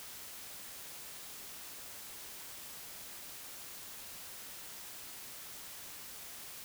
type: silence
effects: white hiss -48 dBFS RMS until 6.64 s